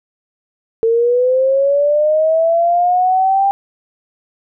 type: linear sweep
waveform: sine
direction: up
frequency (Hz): 448.9 to 796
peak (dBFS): -10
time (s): 0.83-3.51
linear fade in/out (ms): 0
effects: none